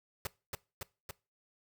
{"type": "noise with echo", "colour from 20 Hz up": "pink", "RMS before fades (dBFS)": -37, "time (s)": [0.25, 0.27], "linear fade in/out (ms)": 2, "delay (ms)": 280, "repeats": 3, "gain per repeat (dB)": -2, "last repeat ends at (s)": 1.11, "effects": ["noise-tail reverb RT60 0.3 s tail -22 dB re dry"]}